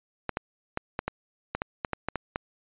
clicks, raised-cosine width 0.5 ms, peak -13 dBFS, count 12, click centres 0.293 / 0.371 / 0.774 / 0.991 / 1.08 / 1.55 / 1.619 / 1.848 / 1.933 / 2.086 / 2.157 / 2.359 s, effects resampled to 8000 Hz

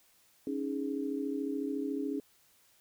sine chord, C# suspended second, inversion none, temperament equal, 277.2 / 311.1 / 415.3 Hz, C#4 / D#4 / G#4, 0 / 0 / 0 cents, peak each -34 / -38 / -38 dBFS, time 0.47-2.2 s, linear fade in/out 2 ms, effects white hiss -66 dBFS RMS until 2.8 s

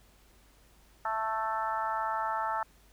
harmonic tone, 220.7 Hz, A3, 5 cents sharp, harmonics 3 / 4 / 5 / 6 / 7 / 8, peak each -39 / -32 / -39 / -34 / -46 / -43 dBFS, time 1.05-2.63 s, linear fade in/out 2 ms, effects added 50 Hz sine -61 dBFS peak until 2.92 s + pink hiss -63 dBFS RMS until 2.92 s

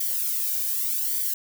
violet noise with flanger, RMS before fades -26 dBFS, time 0-1.34 s, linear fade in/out 5 ms, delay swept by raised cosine 0.75 to 1.52 ms, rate 0.85 Hz, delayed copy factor -0.7, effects none

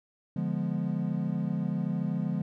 triangle chord, D diminished seventh, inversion none, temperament equal, 146.83 / 174.61 / 207.7 / 246.9 Hz, D3 / F3 / Ab3 / Cb4, 0 / 0 / 0 / 0 cents, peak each -32 / -29 / -31 / -35 dBFS, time 0.36-2.42 s, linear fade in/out 5 ms, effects none

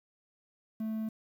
triangle tone with quantisation, 219.6 Hz, A3, 3 cents flat, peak -30 dBFS, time 0.8-1.09 s, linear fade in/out 5 ms, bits 10, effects none

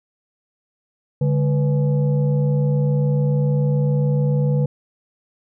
sine tone with frequency modulation, 144.5 Hz, D3, 28 cents flat, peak -15 dBFS, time 1.21-4.66 s, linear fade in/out 5 ms, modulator 349 Hz, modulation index 0.62, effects none

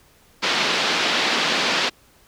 white band-pass noise, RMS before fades -21 dBFS, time 0.42-1.9 s, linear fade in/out 20 ms, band 180 to 4400 Hz, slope 24 dB/octave, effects pink hiss -55 dBFS RMS until 2.27 s

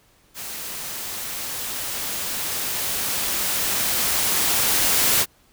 white noise with level ramp, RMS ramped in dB -33 to -18 dBFS, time 0.34-5.26 s, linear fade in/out 50 ms, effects pink hiss -58 dBFS RMS until 5.52 s

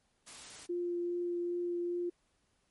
white noise, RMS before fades -49 dBFS, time 0.26-0.67 s, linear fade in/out 20 ms
sine tone with vibrato, 349.2 Hz, F4, in tune, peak -32 dBFS, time 0.69-2.1 s, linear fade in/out 10 ms, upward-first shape triangle, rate 2.5 Hz, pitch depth 10 cents each way
effects pink hiss -75 dBFS RMS until 2.7 s + MP3 48 kbps

